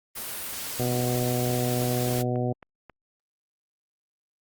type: noise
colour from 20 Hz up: white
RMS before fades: -34 dBFS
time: 0.15-2.23 s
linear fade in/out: 20 ms
type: harmonic tone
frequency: 123.47 Hz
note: B2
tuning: in tune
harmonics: 1 / 2 / 3 / 4 / 5 / 6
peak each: -27 / -30 / -32 / -33 / -34 / -35 dBFS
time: 0.79-2.53 s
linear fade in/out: 10 ms
type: click train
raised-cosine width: 0.5 ms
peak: -30 dBFS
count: 7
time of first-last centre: 1.28-2.897 s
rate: 3.71 Hz
effects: Opus 32 kbps